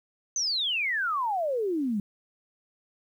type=exponential sweep; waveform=sine; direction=down; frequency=6300 to 194.3 Hz; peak=-25 dBFS; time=0.36-2 s; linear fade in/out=2 ms; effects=10-bit